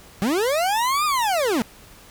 40% pulse linear two-way sweep, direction up then down, 182.3 to 1244 to 202.1 Hz, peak -18 dBFS, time 0.22-1.62 s, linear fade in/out 0 ms, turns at 1.05 s, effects pink hiss -47 dBFS RMS until 2.1 s

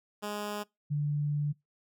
10% pulse / sine tone pair in turn, 207.7 / 146.87 Hz, G#3 / D3, 0 / 0 cents, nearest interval tritone, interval 600 cents, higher first, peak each -26 / -27 dBFS, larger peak first, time 0.22-0.64 / 0.9-1.53 s, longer second, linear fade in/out 20 ms, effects noise-tail reverb RT60 0.2 s tail -24 dB re dry

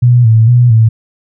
sine tone with vibrato, 116.9 Hz, A#2, 5 cents sharp, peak -3 dBFS, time 0.02-0.89 s, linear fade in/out 10 ms, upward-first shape square, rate 2.2 Hz, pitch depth 75 cents each way, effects none

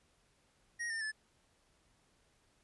square tone with pitch steps, 1879 / 1805.6 / 1735 Hz, A#6 / A6 / A6, +13 / +44 / -25 cents, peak -37 dBFS, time 0.79-1.12 s, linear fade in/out 20 ms, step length 110 ms, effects pink hiss -72 dBFS RMS until 2.63 s + resampled to 24000 Hz

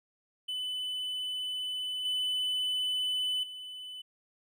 triangle tone with level steps, 3005 Hz, F#7, 26 cents sharp, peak -31 / -27 / -39 dBFS, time 0.48-4.02 s, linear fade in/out 10 ms, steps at 2.05 / 3.43 s, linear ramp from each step 5 ms, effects none

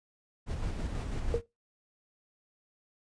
brown noise with tremolo, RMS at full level -33 dBFS, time 0.46-1.42 s, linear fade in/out 50 ms, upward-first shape square, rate 6.1 Hz, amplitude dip 30%
sine tone with exponential decay, 466.8 Hz, A#4, 2 cents sharp, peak -22 dBFS, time 1.34-1.46 s, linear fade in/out 1 ms, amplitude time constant 25 ms
effects noise-tail reverb RT60 0.2 s tail -20 dB re dry + resampled to 22050 Hz

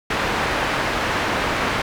white low-pass noise, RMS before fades -22 dBFS, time 0.1-1.82 s, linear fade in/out 5 ms, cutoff 1800 Hz, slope 12 dB/octave, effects none

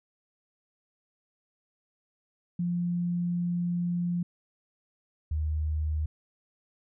sine tone pair in turn, 174.61 / 77.02 Hz, F3 / D#2, 0 / -17 cents, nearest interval octave + major second, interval 1417 cents, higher first, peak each -26 dBFS, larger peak neither, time 2.59-4.23 / 5.31-6.06 s, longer first, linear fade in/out 5 ms, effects none

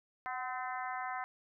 harmonic tone with a mistuned harmonic, 256.2 Hz, C4, 36 cents flat, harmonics 3 / 4 / 5 / 6 / 7 / 8, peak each -40 / -42 / -44 / -46 / -47 / -48 dBFS, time 0.26-1.24 s, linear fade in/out 0 ms, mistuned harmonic 3, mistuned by -38 cents, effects none

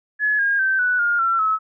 sine tone with pitch steps, 1700 / 1624.2 / 1551.7 / 1482.5 / 1416.4 / 1353.2 / 1292.8 Hz, G#6 / G#6 / G6 / F#6 / F6 / E6 / E6, +40 / -39 / -18 / +3 / +24 / +45 / -34 cents, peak -16 dBFS, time 0.19-1.59 s, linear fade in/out 50 ms, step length 200 ms, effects none

